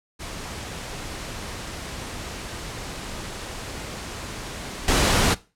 pink noise with level steps, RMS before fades -34 / -19 dBFS, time 0.19-5.35 s, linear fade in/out 20 ms, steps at 4.88 s, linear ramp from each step 2 ms, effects noise-tail reverb RT60 0.3 s tail -19 dB re dry + low-pass 9000 Hz 12 dB/octave

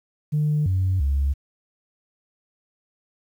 sine tone with pitch steps, 150.3 / 93.6 / 69.6 Hz, D3 / F#2 / C#2, +40 / +20 / +8 cents, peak -17 dBFS, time 0.32-1.34 s, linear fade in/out 20 ms, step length 340 ms, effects tanh soft clip ceiling -15 dBFS + 9-bit

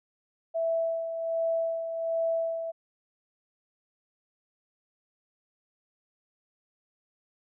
sine tone with tremolo, 659.3 Hz, E5, in tune, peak -24 dBFS, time 0.54-2.72 s, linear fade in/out 20 ms, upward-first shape sine, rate 1.3 Hz, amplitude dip 55%, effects none

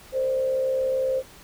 sine tone with frequency modulation, 523.3 Hz, C5, in tune, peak -21 dBFS, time 0.12-1.23 s, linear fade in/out 50 ms, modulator 67.5 Hz, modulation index 0.41, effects pink hiss -48 dBFS RMS until 1.43 s

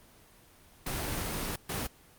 pink noise bursts at uneven times, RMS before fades -34 dBFS, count 2, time 0.86-1.56 / 1.69-1.87 s, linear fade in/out 5 ms, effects pink hiss -58 dBFS RMS until 2.18 s + Opus 24 kbps

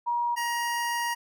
sine / 25% pulse tone pair in turn, 953 / 946.4 Hz, A#5 / A#5, +38 / +26 cents, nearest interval unison, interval 12 cents, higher first, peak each -24 / -23 dBFS, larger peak second, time 0.06-0.36 / 0.36-1.15 s, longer second, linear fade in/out 20 ms, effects none

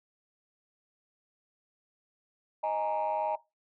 sine chord, D# suspended fourth, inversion none, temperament equal, 622.3 / 830.6 / 932.3 Hz, D#5 / G#5 / A#5, 0 / 0 / 0 cents, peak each -31 dBFS, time 2.63-3.36 s, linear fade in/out 10 ms, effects noise-tail reverb RT60 0.2 s tail -17 dB re dry + tanh soft clip ceiling -23 dBFS

